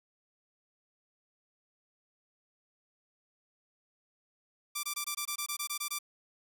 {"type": "tone bursts", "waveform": "5% pulse", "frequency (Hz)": 1174.7, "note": "D6", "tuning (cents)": 0, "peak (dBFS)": -21, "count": 12, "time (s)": [4.75, 5.989], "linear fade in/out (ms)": 10, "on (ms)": 84, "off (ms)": 21, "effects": []}